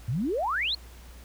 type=exponential sweep; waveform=sine; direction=up; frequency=103.83 to 4435 Hz; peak=-25 dBFS; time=0.08-0.75 s; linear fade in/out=5 ms; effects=added 60 Hz sine -45 dBFS peak until 1.24 s + pink hiss -53 dBFS RMS until 1.24 s